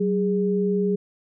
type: tone pair together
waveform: sine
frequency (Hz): 188.8 / 411.1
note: F#3 / G#4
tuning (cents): +35 / -18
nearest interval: octave + minor second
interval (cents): 1347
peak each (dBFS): -22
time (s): 0-0.96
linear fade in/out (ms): 10
effects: none